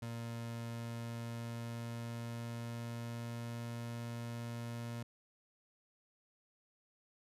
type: tone with pitch glide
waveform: 30% pulse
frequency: 116.54 to 117.62 Hz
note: A#2 to A#2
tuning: 0 to +16 cents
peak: -38 dBFS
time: 0.02-5.03 s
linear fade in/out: 5 ms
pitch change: +16 cents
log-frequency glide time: 0.57-3.72 s
effects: resampled to 32000 Hz